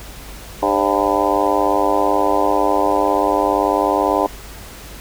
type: harmonic tone with a mistuned harmonic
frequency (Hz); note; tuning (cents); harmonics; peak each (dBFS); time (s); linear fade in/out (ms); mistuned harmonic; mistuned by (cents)
100.3; G2; +40; 3 / 4 / 5 / 6 / 7 / 8 / 9 / 10; -22 / -22 / -22 / -22 / -22 / -22 / -22 / -22; 0.62-4.27; 10; 5; +75
effects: added 50 Hz sine -37 dBFS peak until 5 s + pink hiss -37 dBFS RMS until 5 s